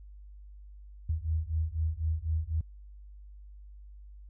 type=beating tone pair; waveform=sine; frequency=77.78 / 81.78 Hz; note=D#2 / E2; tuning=0 / -13 cents; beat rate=4 Hz; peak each=-31 dBFS; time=1.09-2.61 s; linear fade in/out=5 ms; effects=added 50 Hz sine -46 dBFS peak until 4.29 s